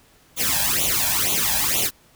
white noise with flanger, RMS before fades -21 dBFS, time 0.36-1.91 s, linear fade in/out 50 ms, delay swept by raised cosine 0.29 to 1.24 ms, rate 2.1 Hz, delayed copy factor +0.9, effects pink hiss -55 dBFS RMS until 2.15 s

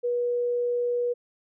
sine tone, 484.3 Hz, B4, 34 cents flat, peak -23 dBFS, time 0.03-1.14 s, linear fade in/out 20 ms, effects none

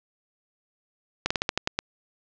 slowing click train, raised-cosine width 0.2 ms, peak -6 dBFS, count 8, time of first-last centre 1.26-1.79 s, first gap 45 ms, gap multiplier 1.17, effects low-pass 6000 Hz 12 dB/octave

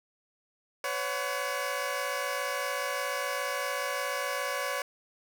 15% pulse tone cluster, 507 / 564 / 737 Hz, B4 / C#5 / F#5, +45 / +30 / -7 cents, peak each -29 / -26 / -33 dBFS, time 0.84-4.82 s, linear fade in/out 2 ms, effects none

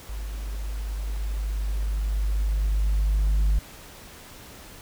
sine tone with level ramp, 50.9 Hz, G#1, 34 cents flat, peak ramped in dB -30 to -15 dBFS, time 0.09-3.59 s, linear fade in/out 5 ms, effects tanh soft clip ceiling -17 dBFS + pink hiss -45 dBFS RMS until 4.81 s

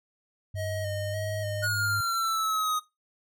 sine tone with pitch glide, 97.8 to 102.72 Hz, G2 to G#2, -4 to -19 cents, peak -32 dBFS, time 0.54-2.01 s, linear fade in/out 5 ms, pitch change +85 cents, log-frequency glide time 0.77-1.41 s
square tone with vibrato, 622.3 Hz, D#5, in tune, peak -33 dBFS, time 0.55-1.68 s, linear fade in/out 50 ms, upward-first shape square, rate 1.7 Hz, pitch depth 26 cents each way
square exponential sweep, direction down, 1454 to 1244.5 Hz, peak -26 dBFS, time 1.62-2.8 s, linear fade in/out 20 ms
effects noise-tail reverb RT60 0.2 s tail -17 dB re dry

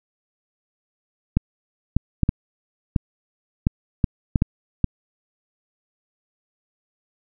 clicks, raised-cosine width 5 ms, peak -4 dBFS, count 10, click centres 1.37 / 1.966 / 2.233 / 2.291 / 2.962 / 3.669 / 4.042 / 4.358 / 4.421 / 4.843 s, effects none

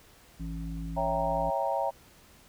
harmonic tone, 55 Hz, A1, in tune, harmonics 1 / 3 / 5, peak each -36 / -37 / -42 dBFS, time 0.39-1.51 s, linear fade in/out 20 ms
sine chord, C# diminished seventh, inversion none, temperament equal, 554.4 / 659.3 / 784 / 932.3 Hz, C#5 / E5 / G5 / Bb5, 0 / 0 / 0 / 0 cents, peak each -32 dBFS, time 0.96-1.91 s, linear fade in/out 20 ms
effects pink hiss -57 dBFS RMS until 2.48 s

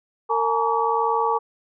sine tone cluster, 457.3 / 851 / 932 / 1142 Hz, A#4 / G#5 / A#5 / D6, -33 / +42 / -1 / -49 cents, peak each -24 dBFS, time 0.29-1.39 s, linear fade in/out 20 ms, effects none

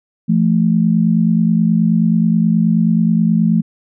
sine tone pair together, 170.61 / 220 Hz, F3 / A3, -40 / 0 cents, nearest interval major third, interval 440 cents, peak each -13 dBFS, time 0.28-3.62 s, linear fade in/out 20 ms, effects none

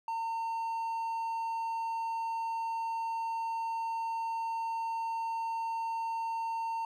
triangle tone, 910 Hz, A#5, 42 cents flat, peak -30 dBFS, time 0.08-6.85 s, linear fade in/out 2 ms, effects none

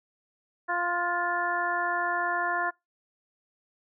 harmonic tone with a mistuned harmonic, 349.2 Hz, F4, in tune, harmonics 1 / 2 / 3 / 4 / 5, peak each -38 / -31 / -31 / -32 / -31 dBFS, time 0.68-2.71 s, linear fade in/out 20 ms, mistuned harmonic 4, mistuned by +21 cents, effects noise-tail reverb RT60 0.2 s tail -24 dB re dry

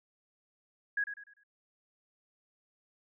sine tone with echo, 1658 Hz, G#6, 3 cents flat, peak -28 dBFS, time 0.97-1.04 s, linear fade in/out 5 ms, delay 99 ms, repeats 4, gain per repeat -9 dB, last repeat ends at 1.436 s, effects none

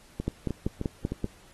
two click trains, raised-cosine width 3 ms, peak -17 / -14 dBFS, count 4 / 6, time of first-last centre 0.2-1.12 / 0.28-1.243 s, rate 3.26 / 5.19 Hz, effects pink hiss -56 dBFS RMS until 1.53 s + AAC 32 kbps

